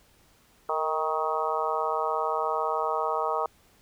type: harmonic tone with a mistuned harmonic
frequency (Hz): 157.6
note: D#3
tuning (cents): +23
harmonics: 3 / 4 / 5 / 6 / 7 / 8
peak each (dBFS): -32 / -32 / -32 / -32 / -32 / -32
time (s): 0.69-3.46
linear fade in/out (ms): 2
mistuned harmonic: 3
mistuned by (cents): -33
effects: pink hiss -61 dBFS RMS until 3.81 s